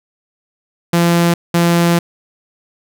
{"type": "tone bursts at uneven times", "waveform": "sawtooth", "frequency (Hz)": 171, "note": "F3", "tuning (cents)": -36, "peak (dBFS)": -6, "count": 2, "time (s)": [[0.93, 1.34], [1.54, 1.99]], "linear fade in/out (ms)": 5, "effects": []}